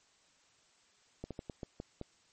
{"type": "slowing click train", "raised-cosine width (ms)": 2, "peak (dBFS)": -27, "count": 7, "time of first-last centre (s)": [1.24, 2.013], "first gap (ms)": 67, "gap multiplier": 1.26, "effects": ["white hiss -68 dBFS RMS until 2.32 s", "MP3 32 kbps"]}